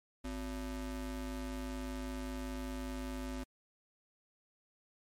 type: ring-modulated tone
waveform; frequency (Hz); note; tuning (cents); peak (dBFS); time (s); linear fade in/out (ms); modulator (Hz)
square; 155.56; D#3; 0; -36; 0.24-3.44; 10; 103
effects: MP3 64 kbps